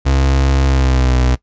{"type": "tone with pitch glide", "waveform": "35% pulse", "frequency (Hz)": [67.5, 62.98], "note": ["C#2", "B1"], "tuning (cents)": [-45, 35], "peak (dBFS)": -9, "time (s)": [0.05, 1.36], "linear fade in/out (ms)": 20, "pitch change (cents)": -120, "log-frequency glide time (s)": [0.65, 1.14], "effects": ["noise-tail reverb RT60 0.1 s tail -19 dB re dry", "resampled to 16000 Hz"]}